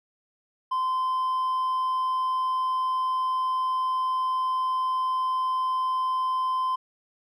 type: tone with hard clipping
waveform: sine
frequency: 1032 Hz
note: C6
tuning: 24 cents flat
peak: -24 dBFS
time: 0.71-6.76 s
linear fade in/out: 10 ms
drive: 2 dB
effects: none